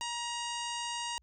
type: harmonic tone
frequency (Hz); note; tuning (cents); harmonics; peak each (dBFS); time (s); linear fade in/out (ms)
947; A#5; +27; 1 / 2 / 3 / 4 / 5 / 6 / 7 / 8 / 9; -38 / -45 / -40 / -46 / -46 / -49 / -45 / -50 / -48; 0.01-1.18; 0
effects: added 60 Hz sine -65 dBFS peak until 1.22 s